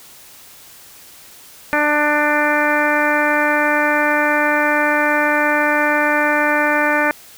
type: harmonic tone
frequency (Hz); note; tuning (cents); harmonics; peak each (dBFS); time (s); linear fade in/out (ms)
297.1; D4; +20; 1 / 2 / 3 / 4 / 5 / 6 / 7 / 8; -22 / -20 / -21 / -24 / -20 / -20 / -26 / -25; 1.73-7.11; 0
effects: white hiss -42 dBFS RMS until 7.37 s